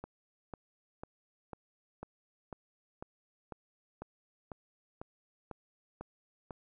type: click train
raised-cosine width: 1 ms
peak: -28 dBFS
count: 14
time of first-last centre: 0.04-6.508 s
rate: 2.01 Hz
effects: none